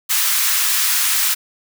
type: high-pass noise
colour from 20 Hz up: white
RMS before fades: -17 dBFS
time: 0.09-1.35 s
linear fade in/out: 20 ms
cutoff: 1100 Hz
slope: 24 dB/octave
effects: none